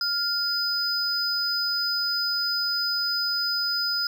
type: tone pair together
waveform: triangle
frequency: 1396.9 / 5000 Hz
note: F6 / D#8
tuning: 0 / +8 cents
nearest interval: octave + minor seventh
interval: 2208 cents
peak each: -28 / -23 dBFS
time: 0.01-4.07 s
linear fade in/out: 2 ms
effects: none